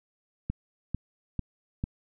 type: click train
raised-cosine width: 5 ms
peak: -17 dBFS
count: 4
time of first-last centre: 0.5-1.839 s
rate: 2.24 Hz
effects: none